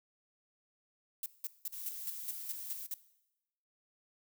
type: noise bursts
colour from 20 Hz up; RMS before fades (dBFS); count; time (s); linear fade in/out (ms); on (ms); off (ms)
violet; -38; 9; 1.23-2.94; 2; 30; 180
type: noise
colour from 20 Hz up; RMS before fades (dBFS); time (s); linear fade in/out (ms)
violet; -44; 1.72-2.87; 10
effects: noise-tail reverb RT60 0.9 s tail -17 dB re dry